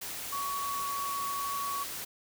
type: tone in noise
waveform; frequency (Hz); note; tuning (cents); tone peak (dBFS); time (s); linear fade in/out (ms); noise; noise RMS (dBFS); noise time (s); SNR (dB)
sine; 1122; C#6; +21; -32; 0.32-1.84; 10; white; -39; 0.01-2.05; +4
effects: none